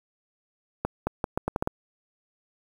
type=accelerating click train; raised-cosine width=1 ms; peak=-11 dBFS; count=8; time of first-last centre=0.85-1.674 s; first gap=220 ms; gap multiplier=0.78; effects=7-bit